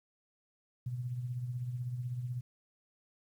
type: tone with tremolo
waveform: sine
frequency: 123.47 Hz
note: B2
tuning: in tune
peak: -32 dBFS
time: 0.86-2.41 s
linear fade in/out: 5 ms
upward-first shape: triangle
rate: 16 Hz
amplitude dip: 60%
effects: 11-bit